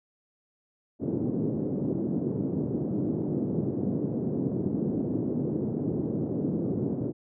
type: band-pass noise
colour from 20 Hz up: white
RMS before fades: -29 dBFS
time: 0.99-7.13 s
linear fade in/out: 50 ms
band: 120 to 360 Hz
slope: 24 dB/octave
effects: none